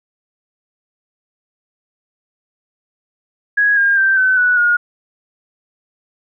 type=tone with pitch steps; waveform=sine; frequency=1661.2 / 1613 / 1566.2 / 1520.7 / 1476.5 / 1433.7 Hz; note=G#6 / G6 / G6 / F#6 / F#6 / F6; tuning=0 / +49 / -2 / +47 / -4 / +45 cents; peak=-10 dBFS; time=3.57-4.77 s; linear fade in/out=10 ms; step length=200 ms; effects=none